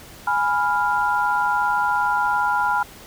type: chord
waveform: sine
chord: F diminished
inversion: first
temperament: equal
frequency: 830.6 / 987.8 / 1396.9 Hz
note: Ab5 / Cb6 / F6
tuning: 0 / 0 / 0 cents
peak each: -22 dBFS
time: 0.27-2.83 s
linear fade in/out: 5 ms
effects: pink hiss -43 dBFS RMS until 3.06 s